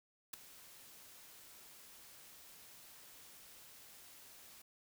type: noise with ADSR envelope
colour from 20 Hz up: white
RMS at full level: -40 dBFS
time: 0.33-4.62 s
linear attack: 9 ms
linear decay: 4 ms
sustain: -18 dB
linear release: 5 ms
effects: none